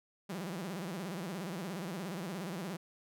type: tone with vibrato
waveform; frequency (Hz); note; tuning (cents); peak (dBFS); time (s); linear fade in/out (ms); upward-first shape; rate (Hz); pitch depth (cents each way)
sawtooth; 181.5; F#3; -33; -34; 0.29-2.77; 10; sine; 17; 210
effects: none